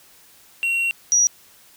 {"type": "tone pair in turn", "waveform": ["triangle", "sine"], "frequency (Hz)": [2739, 5789], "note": ["F7", "F#8"], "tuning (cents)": [-34, -39], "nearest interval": "octave + minor second", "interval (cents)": 1295, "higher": "second", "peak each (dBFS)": [-17, -13], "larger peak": "second", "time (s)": [[0.63, 0.91], [1.12, 1.27]], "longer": "first", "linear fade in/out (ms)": 0, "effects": ["white hiss -51 dBFS RMS until 1.76 s"]}